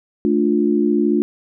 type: chord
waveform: sine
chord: D minor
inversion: second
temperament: just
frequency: 220.2 / 293.7 / 352.4 Hz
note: A3 / D4 / F4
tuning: +2 / 0 / +16 cents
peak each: -18 dBFS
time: 0.25-1.22 s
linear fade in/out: 0 ms
effects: none